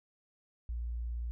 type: tone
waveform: sine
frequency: 58.7 Hz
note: A#1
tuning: 13 cents sharp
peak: -34 dBFS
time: 0.69-1.31 s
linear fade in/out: 0 ms
effects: none